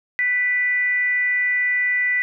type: tone with frequency modulation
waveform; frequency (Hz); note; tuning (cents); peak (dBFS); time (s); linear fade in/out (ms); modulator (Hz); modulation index
sine; 1975.5; B6; 0; -17; 0.19-2.22; 0; 467; 0.27
effects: none